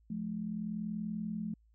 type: tone pair together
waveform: sine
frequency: 174.7 / 215.1 Hz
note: F3 / A3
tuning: +1 / -39 cents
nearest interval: major third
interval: 360 cents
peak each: -40 / -36 dBFS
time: 0.1-1.54 s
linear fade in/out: 5 ms
effects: added 55 Hz sine -63 dBFS peak until 1.74 s